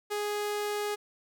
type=tone; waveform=sawtooth; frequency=415.3 Hz; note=G#4; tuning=in tune; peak=-26 dBFS; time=0.1-0.96 s; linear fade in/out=20 ms; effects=none